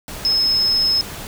sine tone in noise, 5180 Hz, E8, 31 cents flat, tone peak -14 dBFS, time 0.25-1.01 s, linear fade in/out 0 ms, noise pink, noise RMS -32 dBFS, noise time 0.08-1.27 s, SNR +15 dB, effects none

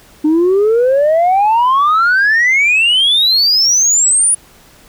sine exponential sweep, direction up, 298.5 to 9900 Hz, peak -6 dBFS, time 0.24-4.35 s, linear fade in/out 10 ms, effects tanh soft clip ceiling -6 dBFS + pink hiss -44 dBFS RMS until 4.88 s

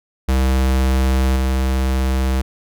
square tone with level steps, 65.41 Hz, C2, in tune, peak -14 / -16 dBFS, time 0.28-2.42 s, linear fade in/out 10 ms, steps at 1.36 s, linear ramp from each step 2 ms, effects none

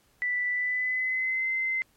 sine tone with pitch glide, 1975.5 to 2067 Hz, B6 to C7, 0 to -22 cents, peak -25 dBFS, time 0.22-1.82 s, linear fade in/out 0 ms, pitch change +78 cents, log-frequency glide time 0.51-1.49 s, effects pink hiss -65 dBFS RMS until 1.96 s + MP3 64 kbps

